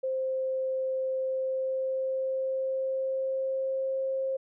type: tone with pitch glide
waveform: sine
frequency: 524 to 532.2 Hz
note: C5 to C5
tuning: +2 to +29 cents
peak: -27 dBFS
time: 0.03-4.37 s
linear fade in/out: 10 ms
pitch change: +27 cents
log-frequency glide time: 1.18-3.98 s
effects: none